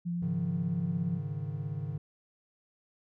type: tone with vibrato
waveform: sine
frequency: 172.9 Hz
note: F3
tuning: 17 cents flat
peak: -30 dBFS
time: 0.05-1.19 s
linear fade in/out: 20 ms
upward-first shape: triangle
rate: 10 Hz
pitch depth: 10 cents each way
type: chord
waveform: triangle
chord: Ab suspended fourth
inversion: none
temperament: just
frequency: 103.83 / 138.43 / 155.74 Hz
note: Ab2 / Db3 / Eb3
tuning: 0 / -2 / +2 cents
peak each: -37 / -35 / -35 dBFS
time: 0.22-1.98 s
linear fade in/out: 5 ms
effects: none